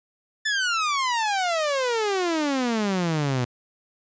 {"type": "exponential sweep", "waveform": "sawtooth", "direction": "down", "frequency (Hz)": [1769, 120], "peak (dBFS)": -18, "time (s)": [0.45, 3.45], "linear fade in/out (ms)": 10, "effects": ["resampled to 16000 Hz"]}